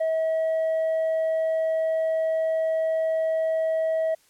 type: tone with tanh clipping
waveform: sine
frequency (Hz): 643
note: E5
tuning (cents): -43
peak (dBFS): -22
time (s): 0-4.15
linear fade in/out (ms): 10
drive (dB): 2
effects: white hiss -61 dBFS RMS until 4.29 s + low-pass 12000 Hz 12 dB/octave